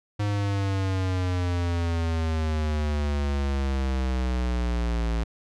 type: exponential sweep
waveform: square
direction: down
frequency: 103.83 to 55.9 Hz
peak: -24 dBFS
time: 0.19-5.24 s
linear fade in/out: 10 ms
effects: low-pass 6000 Hz 12 dB/octave